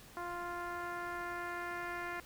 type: tone with low-pass filter sweep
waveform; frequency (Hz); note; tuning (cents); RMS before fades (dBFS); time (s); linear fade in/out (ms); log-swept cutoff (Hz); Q
10% pulse; 349.2; F4; 0; -41; 0.17-2.2; 0; 1200 to 2100; 1.6
effects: pink hiss -56 dBFS RMS until 2.25 s